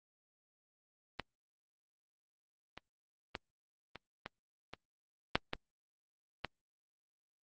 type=clicks; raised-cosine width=0.3 ms; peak=-21 / -29 / -21 / -29 / -25 / -27 / -10 / -18 / -19 dBFS; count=9; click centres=1.197 / 2.776 / 3.352 / 3.957 / 4.261 / 4.736 / 5.355 / 5.534 / 6.447 s; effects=Opus 24 kbps